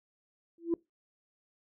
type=tone with exponential growth; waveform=sine; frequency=336.7 Hz; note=E4; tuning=37 cents sharp; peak=-21 dBFS; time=0.58-0.74 s; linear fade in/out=2 ms; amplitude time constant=34 ms; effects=noise-tail reverb RT60 0.2 s tail -24 dB re dry + tanh soft clip ceiling -21 dBFS